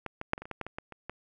clicks, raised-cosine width 0.5 ms, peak -20 / -21 / -10 / -25 / -27 / -29 / -21 / -19 / -24 / -21 / -29 / -22 dBFS, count 12, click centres 0.063 / 0.214 / 0.334 / 0.379 / 0.42 / 0.455 / 0.513 / 0.613 / 0.666 / 0.785 / 0.923 / 1.096 s, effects none

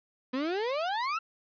35% pulse exponential sweep, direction up, 246.9 to 1371 Hz, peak -27 dBFS, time 0.33-1.19 s, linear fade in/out 10 ms, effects resampled to 11025 Hz + 10-bit

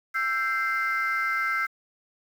sine tone cluster, 1330 / 1573 / 2081 Hz, E6 / G6 / C7, +15 / +6 / -10 cents, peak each -27 dBFS, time 0.14-1.67 s, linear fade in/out 20 ms, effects tanh soft clip ceiling -18 dBFS + 8-bit

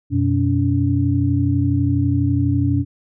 sine tone cluster, 91.2 / 123.3 / 284.2 Hz, F#2 / B2 / C#4, -24 / -2 / +43 cents, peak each -19 dBFS, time 0.1-2.85 s, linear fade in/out 50 ms, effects none

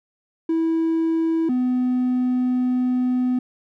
triangle tone pair in turn, 326.3 / 251.3 Hz, E4 / B3, -18 / +30 cents, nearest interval perfect fourth, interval 452 cents, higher first, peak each -15 / -15 dBFS, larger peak neither, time 0.49-1.49 / 1.49-3.39 s, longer second, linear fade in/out 5 ms, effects tanh soft clip ceiling -12 dBFS

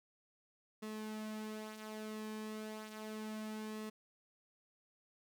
sawtooth tone with flanger, 215.9 Hz, A3, 33 cents flat, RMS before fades -45 dBFS, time 0.82-3.9 s, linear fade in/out 10 ms, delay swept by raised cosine 1.3 to 6.1 ms, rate 0.33 Hz, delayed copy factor -0.5, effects none

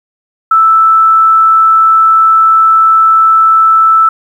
sine tone, 1318.5 Hz, E6, in tune, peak -3 dBFS, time 0.51-4.09 s, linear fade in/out 5 ms, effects 7-bit

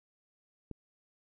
click, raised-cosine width 3 ms, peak -28 dBFS, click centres 0.713 s, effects none

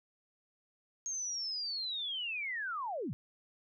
sine linear sweep, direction down, 6530 to 99.3 Hz, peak -35 dBFS, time 1.06-3.13 s, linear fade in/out 0 ms, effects none

